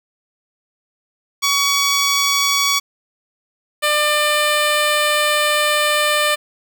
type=tone pair in turn; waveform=10% pulse; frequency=1128 / 597.5 Hz; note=C#6 / D5; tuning=+30 / +30 cents; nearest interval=major seventh; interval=1100 cents; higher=first; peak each=-6 dBFS; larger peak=neither; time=1.42-2.8 / 3.82-6.36 s; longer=second; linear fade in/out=20 ms; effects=8-bit